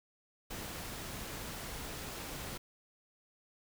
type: noise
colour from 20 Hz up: pink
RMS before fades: -43 dBFS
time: 0.5-2.58 s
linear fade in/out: 10 ms
effects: none